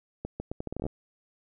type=accelerating click train; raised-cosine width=2 ms; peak=-20 dBFS; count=12; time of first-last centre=0.25-0.865 s; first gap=150 ms; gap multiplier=0.77; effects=none